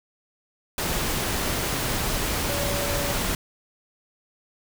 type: tone in noise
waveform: sine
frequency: 571 Hz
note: D5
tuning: 49 cents flat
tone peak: -30 dBFS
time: 2.49-3.13 s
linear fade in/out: 2 ms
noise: pink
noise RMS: -26 dBFS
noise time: 0.78-3.35 s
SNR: -7 dB
effects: none